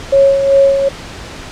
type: tone with tremolo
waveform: sine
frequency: 550 Hz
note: C#5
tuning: 14 cents flat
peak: -4 dBFS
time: 0.12-0.89 s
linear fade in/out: 10 ms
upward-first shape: sine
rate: 2.6 Hz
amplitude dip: 55%
effects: pink hiss -29 dBFS RMS until 1.51 s + low-pass 6000 Hz 12 dB/octave